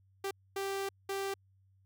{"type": "tone bursts at uneven times", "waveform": "sawtooth", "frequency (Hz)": 392, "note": "G4", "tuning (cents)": 0, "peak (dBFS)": -30, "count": 3, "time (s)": [[0.24, 0.31], [0.56, 0.89], [1.09, 1.34]], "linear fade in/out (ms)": 5, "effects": ["added 96 Hz sine -64 dBFS peak until 1.85 s"]}